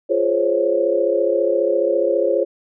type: chord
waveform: sine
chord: Db major seventh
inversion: first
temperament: just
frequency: 346.5 / 415.8 / 519.7 / 554.4 Hz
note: F4 / Ab4 / C5 / Db5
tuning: -14 / +2 / -12 / 0 cents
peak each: -22 / -22 / -20 / -19 dBFS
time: 0.09-2.45 s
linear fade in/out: 20 ms
effects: none